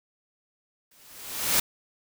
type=noise with exponential growth; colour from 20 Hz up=white; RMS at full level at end=-20 dBFS; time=0.91-1.6 s; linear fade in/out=5 ms; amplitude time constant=150 ms; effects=none